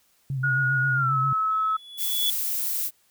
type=tone with vibrato; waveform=sine; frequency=133.2 Hz; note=C3; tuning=31 cents sharp; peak=-25 dBFS; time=0.3-1.33 s; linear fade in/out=2 ms; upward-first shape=sine; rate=7.5 Hz; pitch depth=63 cents each way
type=tone with pitch glide; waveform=sine; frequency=1444 to 1293.9 Hz; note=F#6 to E6; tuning=-43 to -33 cents; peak=-21 dBFS; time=0.43-1.77 s; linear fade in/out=10 ms; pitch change=-190 cents; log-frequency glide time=0.93-1.15 s
type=tone with exponential growth; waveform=triangle; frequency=3412 Hz; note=G#7; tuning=46 cents sharp; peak=-19 dBFS; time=1.51-2.3 s; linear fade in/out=1 ms; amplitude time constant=170 ms
type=noise; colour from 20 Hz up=violet; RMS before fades=-27 dBFS; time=1.97-2.91 s; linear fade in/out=50 ms
effects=white hiss -64 dBFS RMS until 3.1 s